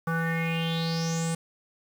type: tone with low-pass filter sweep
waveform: square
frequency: 164.81 Hz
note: E3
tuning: in tune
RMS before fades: -28 dBFS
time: 0.07-1.35 s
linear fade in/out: 5 ms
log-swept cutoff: 1300 to 8900 Hz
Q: 7
effects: 8-bit